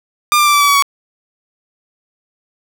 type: tone with pitch steps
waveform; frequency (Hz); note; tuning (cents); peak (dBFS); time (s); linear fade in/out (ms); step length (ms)
sawtooth; 1200 / 1186.9 / 1173.9 / 1161.1 / 1148.5 / 1135.9 / 1123.5; D6 / D6 / D6 / D6 / D6 / C#6 / C#6; +37 / +18 / -1 / -20 / -39 / +42 / +23; -5; 0.32-0.824; 0; 72
effects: none